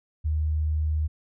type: tone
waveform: sine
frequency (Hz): 77.1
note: D#2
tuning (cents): -15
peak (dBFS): -22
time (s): 0.24-1.08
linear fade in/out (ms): 20
effects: none